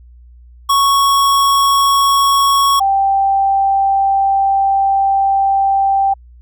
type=tone pair in turn; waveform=square / sine; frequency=1108.7 / 784 Hz; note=C#6 / G5; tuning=0 / 0 cents; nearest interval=tritone; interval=600 cents; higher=first; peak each=-10 dBFS; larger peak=neither; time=0.69-2.8 / 2.8-6.14 s; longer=second; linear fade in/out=10 ms; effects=added 60 Hz sine -38 dBFS peak until 6.41 s